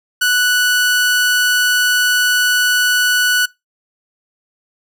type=tone; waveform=sawtooth; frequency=1480 Hz; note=F#6; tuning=in tune; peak=-8 dBFS; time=0.21-3.46 s; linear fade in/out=10 ms; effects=noise-tail reverb RT60 0.2 s tail -22 dB re dry